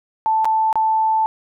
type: tone with dropouts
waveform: sine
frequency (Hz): 880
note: A5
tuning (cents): 0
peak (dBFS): -14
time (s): 0.26-1.26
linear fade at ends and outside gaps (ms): 0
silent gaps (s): 0.446-0.454 / 0.728-0.756
effects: none